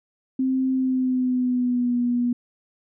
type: tone with pitch glide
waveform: sine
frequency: 261.6 to 242.7 Hz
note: C4 to B3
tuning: 0 to -30 cents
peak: -19 dBFS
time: 0.39-2.33 s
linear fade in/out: 5 ms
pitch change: -130 cents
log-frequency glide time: 0.73-1.97 s
effects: none

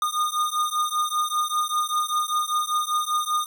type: beating tone pair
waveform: square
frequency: 1220 / 1225.1 Hz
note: D#6 / D#6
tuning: -34 / -27 cents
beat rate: 5.1 Hz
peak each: -26 dBFS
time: 0.02-3.46 s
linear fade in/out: 2 ms
effects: none

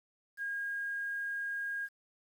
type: tone with quantisation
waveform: sine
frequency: 1627 Hz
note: G#6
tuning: 36 cents flat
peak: -34 dBFS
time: 0.37-1.89 s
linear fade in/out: 50 ms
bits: 10
effects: none

